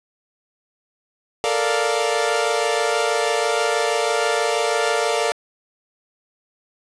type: chord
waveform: sawtooth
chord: Bb major seventh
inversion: third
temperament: equal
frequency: 440 / 466.2 / 587.3 / 698.5 Hz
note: A4 / Bb4 / D5 / F5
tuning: 0 / 0 / 0 / 0 cents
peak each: -20 dBFS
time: 1.44-5.32 s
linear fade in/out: 0 ms
effects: resampled to 22050 Hz + 7-bit